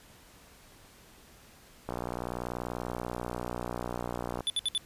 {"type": "click train", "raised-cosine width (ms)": 1, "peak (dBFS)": -20, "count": 153, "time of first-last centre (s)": [1.89, 4.407], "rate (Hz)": 60.4}
{"type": "tone bursts", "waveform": "square", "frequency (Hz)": 3482, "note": "A7", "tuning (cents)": -19, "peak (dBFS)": -27, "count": 4, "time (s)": [4.47, 4.778], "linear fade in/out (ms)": 0, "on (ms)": 29, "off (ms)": 64}
{"effects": ["pink hiss -56 dBFS RMS until 4.85 s", "resampled to 32000 Hz"]}